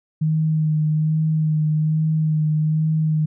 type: tone with vibrato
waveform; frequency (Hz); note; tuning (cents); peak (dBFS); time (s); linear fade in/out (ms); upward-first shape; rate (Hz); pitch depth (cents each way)
sine; 155.56; D#3; 0; -16; 0.21-3.26; 10; sine; 1.2; 21
effects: none